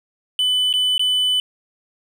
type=tone with dropouts; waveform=triangle; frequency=3000 Hz; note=F#7; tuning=23 cents sharp; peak=-14 dBFS; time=0.39-1.4 s; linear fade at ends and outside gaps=1 ms; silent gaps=0.728-0.738 / 0.98-0.994 s; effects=9-bit